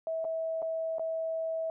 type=tone with dropouts; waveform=sine; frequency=649 Hz; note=E5; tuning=27 cents flat; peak=-30 dBFS; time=0.07-1.7 s; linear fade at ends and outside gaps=1 ms; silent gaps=0.244-0.25 / 0.62-0.626 / 0.984-0.995 s; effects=none